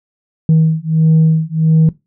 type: beating tone pair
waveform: sine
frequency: 158.7 / 160.2 Hz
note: D#3 / E3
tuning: +35 / -49 cents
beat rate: 1.5 Hz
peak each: -10 dBFS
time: 0.49-1.89 s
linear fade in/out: 2 ms
effects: noise-tail reverb RT60 0.2 s tail -19 dB re dry + tanh soft clip ceiling -4 dBFS